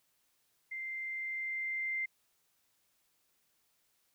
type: tone with level ramp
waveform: sine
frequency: 2089 Hz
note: C7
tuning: 3 cents flat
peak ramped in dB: -38 to -32 dBFS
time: 0.71-2.06 s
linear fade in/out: 10 ms
effects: white hiss -75 dBFS RMS until 4.14 s